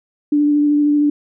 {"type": "tone with vibrato", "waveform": "sine", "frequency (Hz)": 293.7, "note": "D4", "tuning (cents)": 0, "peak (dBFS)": -11, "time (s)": [0.32, 1.1], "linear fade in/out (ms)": 5, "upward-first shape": "sine", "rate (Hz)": 13, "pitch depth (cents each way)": 14, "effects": []}